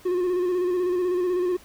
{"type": "tone with vibrato", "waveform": "triangle", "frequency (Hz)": 360, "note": "F#4", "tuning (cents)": -47, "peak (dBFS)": -19, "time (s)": [0.05, 1.57], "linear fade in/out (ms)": 10, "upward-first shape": "square", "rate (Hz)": 16, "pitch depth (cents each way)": 35, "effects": ["pink hiss -51 dBFS RMS until 1.64 s"]}